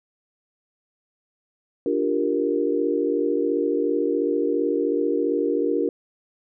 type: chord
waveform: sine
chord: G minor seventh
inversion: second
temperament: equal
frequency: 293.7 / 349.2 / 392 / 466.2 Hz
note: D4 / F4 / G4 / Bb4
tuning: 0 / 0 / 0 / 0 cents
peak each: -25 / -26 / -26 / -24 dBFS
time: 1.86-5.89 s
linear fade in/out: 2 ms
effects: none